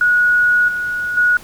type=tone with level steps; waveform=sine; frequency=1457 Hz; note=F#6; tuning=27 cents flat; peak=-10 / -18 / -10 dBFS; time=0.01-1.37 s; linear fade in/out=2 ms; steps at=0.68 / 1.17 s; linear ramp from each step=5 ms; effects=pink hiss -40 dBFS RMS until 1.43 s